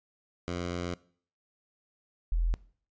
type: tone pair in turn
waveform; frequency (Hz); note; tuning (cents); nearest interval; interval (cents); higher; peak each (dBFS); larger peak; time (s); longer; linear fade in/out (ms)
10% pulse / sine; 87.8 / 42.06; F2 / E1; +10 / +36; octave + minor second; 1274; first; -24; neither; 0.48-0.94 / 2.32-2.54; first; 0
effects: noise-tail reverb RT60 0.5 s tail -21 dB re dry + resampled to 16000 Hz